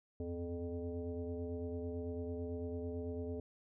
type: tone with frequency modulation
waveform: sine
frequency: 256.5 Hz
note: C4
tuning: 34 cents flat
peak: -38 dBFS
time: 0.2-3.4 s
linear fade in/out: 2 ms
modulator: 174 Hz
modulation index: 1.5
effects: none